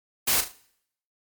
white noise with echo, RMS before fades -22 dBFS, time 0.27-0.41 s, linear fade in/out 10 ms, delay 37 ms, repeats 3, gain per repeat -9 dB, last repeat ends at 0.521 s, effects noise-tail reverb RT60 0.7 s tail -21 dB re dry + MP3 96 kbps

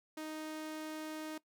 sawtooth tone, 311.1 Hz, D#4, in tune, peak -37 dBFS, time 0.17-1.38 s, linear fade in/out 5 ms, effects noise-tail reverb RT60 0.1 s tail -19 dB re dry

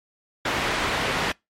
white low-pass noise, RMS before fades -25 dBFS, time 0.45-1.32 s, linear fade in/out 5 ms, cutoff 2200 Hz, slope 12 dB/octave, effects noise-tail reverb RT60 0.2 s tail -25 dB re dry + MP3 64 kbps

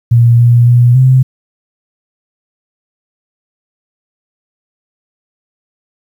sine tone with pitch steps, 118.1 / 119.7 / 121.4 / 129.9 Hz, A#2 / A#2 / B2 / C3, +23 / +46 / -29 / -12 cents, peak -3 dBFS, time 0.11-1.23 s, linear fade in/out 10 ms, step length 280 ms, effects 7-bit

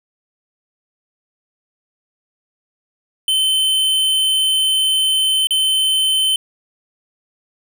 square tone with dropouts, 3071 Hz, G7, 36 cents flat, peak -14 dBFS, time 3.28-6.36 s, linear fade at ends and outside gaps 2 ms, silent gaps 5.471-5.507 s, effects none

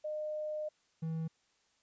sine / triangle tone pair in turn, 610 / 161.57 Hz, D#5 / E3, -34 / -34 cents, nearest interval octave + major seventh, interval 2300 cents, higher first, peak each -35 / -32 dBFS, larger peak second, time 0.04-0.69 / 1.02-1.28 s, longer first, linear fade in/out 10 ms, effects white hiss -73 dBFS RMS until 1.82 s + resampled to 16000 Hz

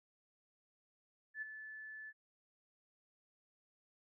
sine tone with ADSR envelope, 1740 Hz, A6, 20 cents flat, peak -38 dBFS, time 1.34-2.13 s, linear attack 80 ms, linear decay 14 ms, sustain -9 dB, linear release 44 ms, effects none

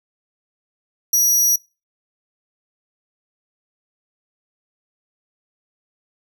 sawtooth tone, 5790 Hz, F#8, 38 cents flat, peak -10 dBFS, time 1.13-1.56 s, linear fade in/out 5 ms, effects noise-tail reverb RT60 0.3 s tail -24 dB re dry

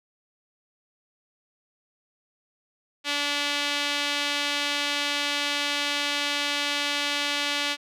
sawtooth tone with band-pass filter, 288.8 Hz, D4, 29 cents flat, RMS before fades -27 dBFS, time 3.04-7.77 s, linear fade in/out 50 ms, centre 3300 Hz, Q 1.5, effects none

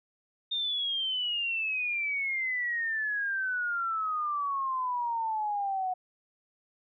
sine exponential sweep, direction down, 3663 to 731 Hz, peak -28 dBFS, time 0.51-5.94 s, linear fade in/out 10 ms, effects none

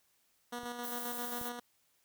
10% pulse tone with tremolo, 241.6 Hz, B3, 38 cents flat, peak -30 dBFS, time 0.52-1.6 s, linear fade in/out 10 ms, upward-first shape square, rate 7.5 Hz, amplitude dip 40%
clicks, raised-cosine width 3 ms, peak -41 / -36 dBFS, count 2, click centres 0.634 / 1.414 s
violet noise, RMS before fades -42 dBFS, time 0.83-1.5 s, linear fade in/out 20 ms
effects white hiss -73 dBFS RMS until 2.04 s

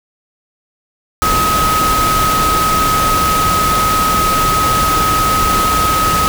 sine tone in noise, 1269 Hz, D#6, 34 cents sharp, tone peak -12 dBFS, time 1.22-6.28 s, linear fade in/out 0 ms, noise pink, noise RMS -17 dBFS, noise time 1.22-6.28 s, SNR +2 dB, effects none

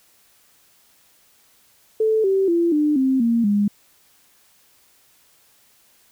sine tone with pitch steps, 438.5 / 386.2 / 340.1 / 299.5 / 263.8 / 232.3 / 204.6 Hz, A4 / G4 / F4 / D4 / C4 / A#3 / G#3, -6 / -26 / -46 / +34 / +14 / -6 / -26 cents, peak -15 dBFS, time 2-3.68 s, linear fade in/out 5 ms, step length 240 ms, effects white hiss -57 dBFS RMS until 6.11 s

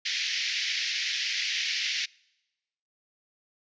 pink band-pass noise, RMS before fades -30 dBFS, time 0.05-2.06 s, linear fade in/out 10 ms, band 1900 to 5800 Hz, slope 48 dB/octave, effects noise-tail reverb RT60 1.0 s tail -26 dB re dry + resampled to 16000 Hz

